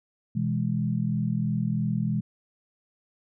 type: chord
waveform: sine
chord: E major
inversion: second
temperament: equal with one note detuned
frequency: 124.98 / 164.81 / 207.7 Hz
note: B2 / E3 / G#3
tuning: +21 / 0 / 0 cents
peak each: -28 dBFS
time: 0.35-2.21 s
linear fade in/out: 10 ms
effects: none